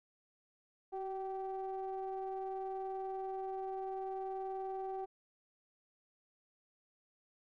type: ring-modulated tone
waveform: triangle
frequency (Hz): 195.1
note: G3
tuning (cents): -8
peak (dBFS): -33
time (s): 0.92-5.06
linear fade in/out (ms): 20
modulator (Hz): 575
effects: none